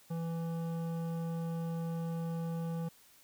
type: tone with hard clipping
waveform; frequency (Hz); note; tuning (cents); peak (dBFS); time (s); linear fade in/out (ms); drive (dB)
sine; 166; E3; +12; -36; 0.1-2.89; 10; 12
effects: white hiss -62 dBFS RMS until 3.23 s